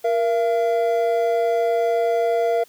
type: tone pair together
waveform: triangle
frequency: 469.5 / 677.8 Hz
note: A#4 / E5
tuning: +12 / +48 cents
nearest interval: tritone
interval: 636 cents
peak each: -18 dBFS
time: 0.04-2.64 s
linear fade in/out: 10 ms
effects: white hiss -53 dBFS RMS until 2.68 s + high-pass 80 Hz 12 dB/octave